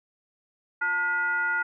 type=tone with frequency modulation; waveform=sine; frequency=1431 Hz; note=F6; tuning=42 cents sharp; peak=-23 dBFS; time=0.81-1.63 s; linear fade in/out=10 ms; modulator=541 Hz; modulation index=0.65; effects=none